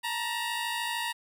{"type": "tone pair together", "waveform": "15% pulse", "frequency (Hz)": [896.7, 950], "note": ["A5", "A#5"], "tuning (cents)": [33, 33], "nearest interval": "minor second", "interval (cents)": 100, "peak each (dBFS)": [-29, -25], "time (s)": [0.03, 1.13], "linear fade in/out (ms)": 20, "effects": []}